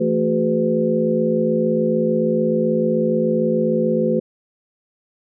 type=tone cluster; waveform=sine; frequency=167.3 / 223.2 / 368.5 / 415.3 / 505 Hz; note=E3 / A3 / F#4 / G#4 / B4; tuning=+26 / +25 / -7 / 0 / +39 cents; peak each=-25 / -20 / -22 / -26 / -20 dBFS; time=0-4.2 s; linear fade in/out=10 ms; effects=none